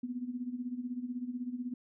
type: tone with tremolo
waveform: sine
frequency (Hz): 246.9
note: B3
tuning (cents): 0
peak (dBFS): -32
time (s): 0.03-1.74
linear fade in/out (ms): 5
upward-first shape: sine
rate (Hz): 16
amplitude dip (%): 75
effects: none